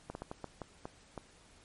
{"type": "slowing click train", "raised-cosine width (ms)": 1, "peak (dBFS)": -26, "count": 8, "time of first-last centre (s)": [0.1, 1.177], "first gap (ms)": 51, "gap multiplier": 1.36, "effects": ["pink hiss -61 dBFS RMS until 1.64 s", "MP3 48 kbps"]}